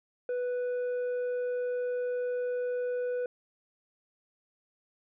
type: tone with tanh clipping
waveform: triangle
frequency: 493.9 Hz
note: B4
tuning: in tune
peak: -30 dBFS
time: 0.29-3.26 s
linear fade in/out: 2 ms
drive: 9 dB
effects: none